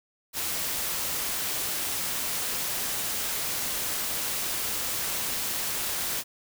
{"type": "noise", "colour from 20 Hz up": "white", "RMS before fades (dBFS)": -30, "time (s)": [0.33, 6.24], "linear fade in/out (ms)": 50, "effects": []}